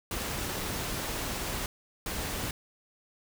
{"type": "noise bursts at uneven times", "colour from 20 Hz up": "pink", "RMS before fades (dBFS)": -34, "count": 2, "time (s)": [[0.11, 1.66], [2.06, 2.51]], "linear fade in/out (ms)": 2, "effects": []}